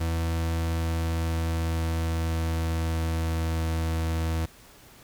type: tone with pitch glide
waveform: 40% pulse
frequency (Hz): 82.41 to 81.23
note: E2 to E2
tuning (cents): 0 to -25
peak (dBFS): -24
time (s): 0-4.46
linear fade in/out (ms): 10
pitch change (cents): -25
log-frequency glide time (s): 0.38-3.98
effects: pink hiss -52 dBFS RMS until 5.03 s